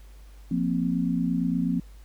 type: chord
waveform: sine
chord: F suspended fourth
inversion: none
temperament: equal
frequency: 174.61 / 233.1 / 261.6 Hz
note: F3 / Bb3 / C4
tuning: 0 / 0 / 0 cents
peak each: -26 / -28 / -27 dBFS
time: 0.51-1.8 s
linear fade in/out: 5 ms
effects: added 50 Hz sine -44 dBFS peak until 2.04 s + pink hiss -59 dBFS RMS until 2.04 s